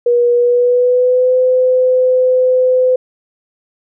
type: tone with pitch glide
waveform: sine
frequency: 481.2 to 508.9 Hz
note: B4 to C5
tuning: -45 to -48 cents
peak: -8 dBFS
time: 0.06-2.96 s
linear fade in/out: 5 ms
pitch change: +97 cents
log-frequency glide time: 0.33-1.36 s
effects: none